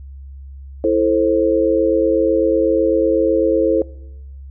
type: chord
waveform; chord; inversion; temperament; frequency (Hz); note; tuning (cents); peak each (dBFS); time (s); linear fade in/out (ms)
sine; A minor; second; just; 330 / 440 / 528; E4 / A4 / C5; +2 / 0 / +16; -17; 0.84-3.82; 2
effects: noise-tail reverb RT60 0.9 s tail -22 dB re dry + added 68 Hz sine -32 dBFS peak until 4.5 s